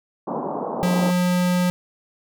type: band-pass noise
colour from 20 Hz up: white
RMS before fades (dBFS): -27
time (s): 0.27-1.11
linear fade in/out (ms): 5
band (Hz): 160 to 1000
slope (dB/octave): 48
type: tone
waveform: square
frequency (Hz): 179.3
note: F3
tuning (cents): +46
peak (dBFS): -18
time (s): 0.83-1.7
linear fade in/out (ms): 0
effects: none